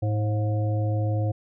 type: harmonic tone with a mistuned harmonic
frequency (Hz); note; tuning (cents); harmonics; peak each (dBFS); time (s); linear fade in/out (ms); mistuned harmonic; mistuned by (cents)
106.6; G#2; +46; 1 / 3 / 5 / 7; -22 / -34 / -33 / -37; 0.02-1.32; 10; 7; -67
effects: none